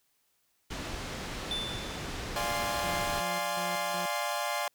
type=low-pass noise; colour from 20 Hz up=pink; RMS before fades=-38 dBFS; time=0.7-3.21 s; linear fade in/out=10 ms; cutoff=6100 Hz; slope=12 dB/octave
type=tone with exponential decay; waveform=triangle; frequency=3520 Hz; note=A7; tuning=in tune; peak=-28 dBFS; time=1.51-2.39 s; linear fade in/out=1 ms; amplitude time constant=190 ms
type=chord; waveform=sawtooth; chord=D half-diminished seventh; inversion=none; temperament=equal; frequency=587.3 / 698.5 / 830.6 / 1046.5 Hz; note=D5 / F5 / Ab5 / C6; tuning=0 / 0 / 0 / 0 cents; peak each=-32 dBFS; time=2.36-4.68 s; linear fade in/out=2 ms
type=tone with tremolo; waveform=sawtooth; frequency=177.6 Hz; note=F3; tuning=29 cents sharp; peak=-35 dBFS; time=2.83-4.06 s; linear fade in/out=5 ms; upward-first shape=square; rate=2.7 Hz; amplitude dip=65%
effects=white hiss -73 dBFS RMS until 4.74 s